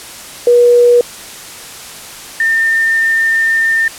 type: tone pair in turn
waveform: sine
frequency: 482.7 / 1806.7 Hz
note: B4 / A6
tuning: -40 / +45 cents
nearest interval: octave + major seventh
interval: 2285 cents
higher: second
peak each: -4 / -9 dBFS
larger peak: first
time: 0.47-1.01 / 2.4-3.88 s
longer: second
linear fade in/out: 2 ms
effects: white hiss -30 dBFS RMS until 3.98 s + low-pass 11000 Hz 12 dB/octave